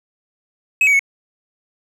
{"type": "tone with pitch steps", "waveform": "triangle", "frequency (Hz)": [2559, 2267, 2205], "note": ["D#7", "C#7", "C#7"], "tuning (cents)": [48, 38, -10], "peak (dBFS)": -9, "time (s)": [0.81, 0.993], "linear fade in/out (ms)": 2, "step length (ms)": 61, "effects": []}